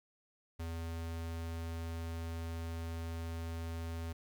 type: tone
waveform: square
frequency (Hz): 82.8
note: E2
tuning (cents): +8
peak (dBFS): -39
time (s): 0.59-4.13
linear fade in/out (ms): 10
effects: 12-bit